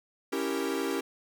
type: chord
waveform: 45% pulse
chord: C# diminished seventh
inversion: none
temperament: equal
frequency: 277.2 / 329.6 / 392 / 466.2 Hz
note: C#4 / E4 / G4 / Bb4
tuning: 0 / 0 / 0 / 0 cents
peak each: -34 / -35 / -33 / -36 dBFS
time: 0.32-1.01 s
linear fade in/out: 10 ms
effects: none